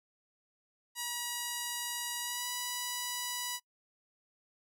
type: tone with pitch glide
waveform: 5% pulse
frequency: 962 to 980.5 Hz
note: B5 to B5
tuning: -46 to -13 cents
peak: -23 dBFS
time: 0.95-3.6 s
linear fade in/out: 50 ms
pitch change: +33 cents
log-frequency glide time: 2.2-2.48 s
effects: noise-tail reverb RT60 0.1 s tail -24 dB re dry